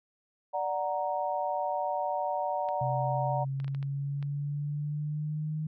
sine chord, D augmented, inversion none, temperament equal, 587.3 / 740 / 932.3 Hz, D5 / F#5 / A#5, 0 / 0 / 0 cents, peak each -33 / -32 / -33 dBFS, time 0.53-3.45 s, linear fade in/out 20 ms
clicks, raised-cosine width 0.3 ms, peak -31 dBFS, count 7, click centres 2.688 / 3.601 / 3.645 / 3.68 / 3.748 / 3.828 / 4.227 s
sine exponential sweep, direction up, 130 to 155.56 Hz, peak -30 dBFS, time 2.81-5.67 s, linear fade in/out 5 ms
effects none

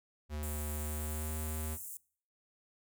square tone with pitch glide, 75.3 to 77.64 Hz, D2 to D#2, +44 to -3 cents, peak -37 dBFS, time 0.29-1.78 s, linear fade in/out 50 ms, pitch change +53 cents, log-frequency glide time 0.82-1.38 s
pink high-pass noise, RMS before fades -45 dBFS, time 0.43-1.97 s, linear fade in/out 0 ms, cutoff 7300 Hz, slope 48 dB/octave
effects noise-tail reverb RT60 0.5 s tail -23 dB re dry

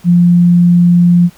sine tone, 174.61 Hz, F3, in tune, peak -4 dBFS, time 0.04-1.3 s, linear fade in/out 50 ms, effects pink hiss -44 dBFS RMS until 1.37 s

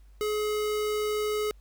square tone, 423.4 Hz, G#4, 33 cents sharp, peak -27 dBFS, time 0.21-1.51 s, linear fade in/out 0 ms, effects added 50 Hz sine -50 dBFS peak until 1.6 s + pink hiss -69 dBFS RMS until 1.6 s

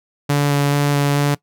sawtooth tone with vibrato, 143.4 Hz, D3, 41 cents flat, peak -10 dBFS, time 0.29-1.35 s, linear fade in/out 10 ms, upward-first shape square, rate 2.3 Hz, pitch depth 8 cents each way, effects noise-tail reverb RT60 0.1 s tail -20 dB re dry

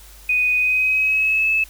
sine tone with pitch glide, 2489 to 2605 Hz, D#7 to E7, 0 to -21 cents, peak -15 dBFS, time 0.29-1.64 s, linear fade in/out 5 ms, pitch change +79 cents, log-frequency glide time 0.57-1.5 s, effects added 50 Hz sine -43 dBFS peak until 1.69 s + white hiss -46 dBFS RMS until 1.69 s

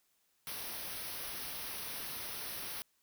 white band-stop noise, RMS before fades -42 dBFS, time 0.47-2.82 s, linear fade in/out 0 ms, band 6000 to 9100 Hz, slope 96 dB/octave, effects white hiss -75 dBFS RMS until 3.02 s

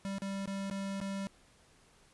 square tone with dropouts, 196 Hz, G3, in tune, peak -36 dBFS, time 0.05-1.27 s, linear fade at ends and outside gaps 0 ms, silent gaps 0.183-0.22 / 0.457-0.476 / 0.699-0.711 / 1.002-1.014 s, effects pink hiss -64 dBFS RMS until 2.13 s + resampled to 24000 Hz

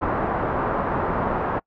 white low-pass noise, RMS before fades -24 dBFS, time 0.01-1.6 s, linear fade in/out 20 ms, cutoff 1200 Hz, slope 24 dB/octave, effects noise-tail reverb RT60 0.1 s tail -26 dB re dry

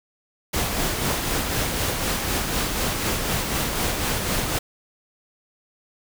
pink noise with tremolo, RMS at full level -23 dBFS, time 0.53-4.59 s, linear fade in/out 10 ms, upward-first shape sine, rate 4 Hz, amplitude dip 35%, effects none

